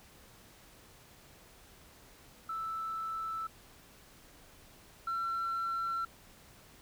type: tone pair in turn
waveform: sine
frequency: 1318.5 / 1352.4 Hz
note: E6 / E6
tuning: 0 / +44 cents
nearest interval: unison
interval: 44 cents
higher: second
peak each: -34 / -30 dBFS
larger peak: second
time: 2.49-3.47 / 5.07-6.05 s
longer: neither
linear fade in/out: 5 ms
effects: tanh soft clip ceiling -30 dBFS + pink hiss -58 dBFS RMS until 6.81 s